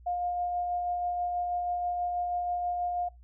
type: tone with tremolo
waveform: sine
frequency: 709 Hz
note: F5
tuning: 26 cents sharp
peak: -27 dBFS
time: 0.06-3.09 s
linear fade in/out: 10 ms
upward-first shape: sine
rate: 6.2 Hz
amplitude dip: 25%
effects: noise-tail reverb RT60 0.2 s tail -23 dB re dry + added 60 Hz sine -50 dBFS peak until 3.23 s